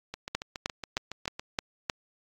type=two click trains; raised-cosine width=0.2 ms; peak=-19 / -10 dBFS; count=10 / 6; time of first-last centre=0.14-1.395 / 0.35-1.898 s; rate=7.17 / 3.23 Hz; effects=AAC 64 kbps